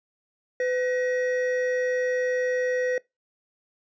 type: tone pair together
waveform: triangle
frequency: 503.2 / 1900 Hz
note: B4 / A#6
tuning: +32 / +33 cents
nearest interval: octave + major seventh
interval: 2301 cents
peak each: -21 / -30 dBFS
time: 0.6-2.98 s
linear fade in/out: 2 ms
effects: noise-tail reverb RT60 0.2 s tail -23 dB re dry + resampled to 16000 Hz